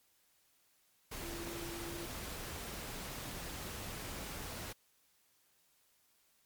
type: tone in noise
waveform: sine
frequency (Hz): 340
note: F4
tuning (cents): -46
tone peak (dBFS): -45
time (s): 1.22-2.06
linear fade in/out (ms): 10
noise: pink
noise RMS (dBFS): -44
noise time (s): 1.11-4.73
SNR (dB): -4
effects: white hiss -72 dBFS RMS until 6.45 s + MP3 96 kbps